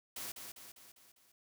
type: noise with echo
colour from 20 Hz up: white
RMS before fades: -43 dBFS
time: 0.16-0.32 s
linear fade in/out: 5 ms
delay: 200 ms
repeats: 5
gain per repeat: -5 dB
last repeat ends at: 1.32 s
effects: none